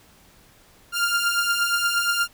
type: beating tone pair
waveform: sawtooth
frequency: 1392 / 1400.5 Hz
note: F6 / F6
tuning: -6 / +4 cents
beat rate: 8.5 Hz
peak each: -22 / -18 dBFS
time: 0.92-2.28 s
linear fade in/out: 50 ms
effects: pink hiss -54 dBFS RMS until 2.33 s